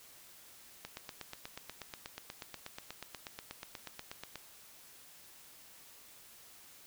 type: click train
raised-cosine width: 0.2 ms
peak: -25 dBFS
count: 30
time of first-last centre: 0.85-4.357 s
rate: 8.27 Hz
effects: white hiss -57 dBFS RMS until 6.86 s